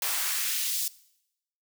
white noise with high-pass filter sweep, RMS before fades -29 dBFS, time 0.02-0.88 s, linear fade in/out 2 ms, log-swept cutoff 660 to 5100 Hz, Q 0.94, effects noise-tail reverb RT60 0.8 s tail -20 dB re dry

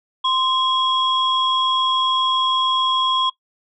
sine tone pair together, 1042 / 3311 Hz, C6 / G#7, -7 / -6 cents, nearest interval octave + minor sixth, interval 2001 cents, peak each -18 dBFS, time 0.24-3.3 s, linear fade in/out 10 ms, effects noise-tail reverb RT60 0.1 s tail -20 dB re dry + tanh soft clip ceiling -9 dBFS

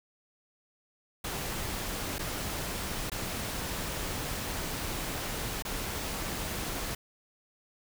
pink noise with dropouts, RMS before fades -35 dBFS, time 1.24-6.95 s, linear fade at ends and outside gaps 5 ms, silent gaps 2.184-2.191 / 3.099-3.117 / 5.624-5.65 s, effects none

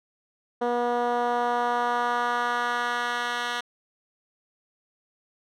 10% pulse tone with band-pass filter sweep, 241.3 Hz, B3, 40 cents flat, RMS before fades -26 dBFS, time 0.61-3.61 s, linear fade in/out 10 ms, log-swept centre 500 to 2400 Hz, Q 1.2, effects none

